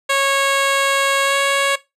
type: tone with pitch glide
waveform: 10% pulse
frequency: 550 to 554.5 Hz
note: C#5 to C#5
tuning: -14 to 0 cents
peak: -6 dBFS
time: 0.09-1.76 s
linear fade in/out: 10 ms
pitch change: +14 cents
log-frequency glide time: 1.24-1.36 s
effects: noise-tail reverb RT60 0.2 s tail -18 dB re dry + low-pass 10000 Hz 12 dB/octave